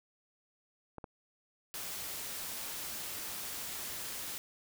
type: clicks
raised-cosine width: 1 ms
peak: -29 dBFS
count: 2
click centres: 0.983 / 1.042 s
type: noise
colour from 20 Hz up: white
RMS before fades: -41 dBFS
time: 1.74-4.38 s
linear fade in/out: 0 ms
effects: none